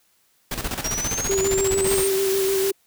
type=noise with tremolo; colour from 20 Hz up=pink; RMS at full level=-26 dBFS; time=0.51-2.04 s; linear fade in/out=5 ms; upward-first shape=square; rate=15 Hz; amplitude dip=65%
type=exponential sweep; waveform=sine; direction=up; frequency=5610 to 8870 Hz; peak=-25 dBFS; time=0.84-2.08 s; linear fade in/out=5 ms
type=tone with vibrato; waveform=sine; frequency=387.6 Hz; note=G4; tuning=20 cents flat; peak=-19 dBFS; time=1.29-2.72 s; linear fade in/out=10 ms; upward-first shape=square; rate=6.7 Hz; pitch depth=19 cents each way
type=noise; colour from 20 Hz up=white; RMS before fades=-28 dBFS; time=1.87-2.71 s; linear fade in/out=5 ms
effects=white hiss -63 dBFS RMS until 2.86 s